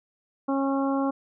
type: harmonic tone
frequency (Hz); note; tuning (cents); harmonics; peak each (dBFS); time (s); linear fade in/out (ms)
273.3; C#4; -24; 1 / 2 / 3 / 4 / 5; -24 / -30 / -32 / -33 / -39; 0.48-1.11; 10
effects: none